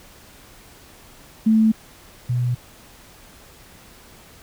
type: tone pair in turn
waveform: sine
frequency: 220 / 122.97 Hz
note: A3 / B2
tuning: 0 / -7 cents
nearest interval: minor seventh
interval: 1007 cents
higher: first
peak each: -12 / -18 dBFS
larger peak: first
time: 1.46-1.72 / 2.29-2.55 s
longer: neither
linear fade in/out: 10 ms
effects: pink hiss -47 dBFS RMS until 4.42 s